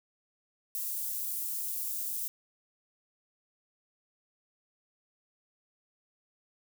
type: high-pass noise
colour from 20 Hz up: white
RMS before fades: -35 dBFS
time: 0.75-2.28 s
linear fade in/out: 0 ms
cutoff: 11000 Hz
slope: 12 dB/octave
effects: none